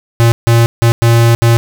square tone bursts at uneven times, 116.54 Hz, A#2, in tune, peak -6 dBFS, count 5, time 0.2-0.32 / 0.47-0.66 / 0.82-0.92 / 1.02-1.35 / 1.42-1.57 s, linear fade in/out 0 ms, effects none

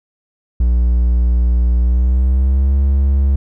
triangle tone with pitch glide, 60 to 68.52 Hz, B1 to C#2, -49 to -19 cents, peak -8 dBFS, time 0.6-3.36 s, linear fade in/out 5 ms, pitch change +230 cents, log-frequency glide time 1.8-2.76 s, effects none

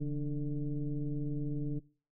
sine tone with frequency modulation, 142 Hz, C#3, 42 cents sharp, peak -31 dBFS, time 0-1.8 s, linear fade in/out 20 ms, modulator 152 Hz, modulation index 1.2, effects noise-tail reverb RT60 0.4 s tail -20 dB re dry

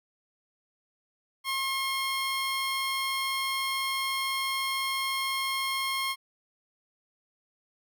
15% pulse tone, 1074 Hz, C6, 45 cents sharp, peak -21 dBFS, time 1.44-6.16 s, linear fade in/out 50 ms, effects MP3 96 kbps

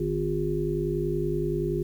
harmonic tone, 50.6 Hz, G#1, 44 cents flat, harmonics 1 / 3 / 5 / 7 / 8, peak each -34 / -30 / -37 / -28 / -31 dBFS, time 0-1.83 s, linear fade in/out 5 ms, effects 9-bit

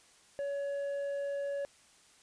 sine tone with tanh clipping, 563 Hz, C#5, 27 cents sharp, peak -34 dBFS, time 0.39-1.65 s, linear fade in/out 0 ms, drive 5 dB, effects white hiss -62 dBFS RMS until 2.22 s + resampled to 22050 Hz

